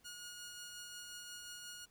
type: tone with tremolo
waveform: 10% pulse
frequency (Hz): 1439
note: F#6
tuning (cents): -49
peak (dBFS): -38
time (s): 0.04-1.86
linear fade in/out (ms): 20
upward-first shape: triangle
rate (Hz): 5.6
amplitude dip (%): 30
effects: pink hiss -71 dBFS RMS until 1.9 s